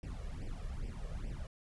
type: noise with flanger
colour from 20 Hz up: brown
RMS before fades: -41 dBFS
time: 0.03-1.47 s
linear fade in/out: 2 ms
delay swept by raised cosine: 0.37 to 1.77 ms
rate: 2.4 Hz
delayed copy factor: +0.95
effects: resampled to 24000 Hz